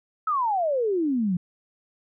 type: exponential sweep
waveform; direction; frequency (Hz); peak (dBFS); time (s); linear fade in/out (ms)
sine; down; 1318.5 to 170; -21; 0.27-1.37; 5
effects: none